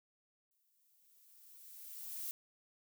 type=noise with exponential growth; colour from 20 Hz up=violet; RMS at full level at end=-41 dBFS; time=0.51-2.31 s; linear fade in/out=0 ms; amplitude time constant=390 ms; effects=none